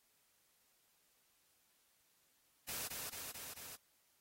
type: noise with echo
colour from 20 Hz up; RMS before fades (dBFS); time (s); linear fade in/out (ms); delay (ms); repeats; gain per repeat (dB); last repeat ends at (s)
white; -43; 2.68-2.88; 10; 220; 4; -2; 3.76
effects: white hiss -75 dBFS RMS until 4.2 s + AAC 48 kbps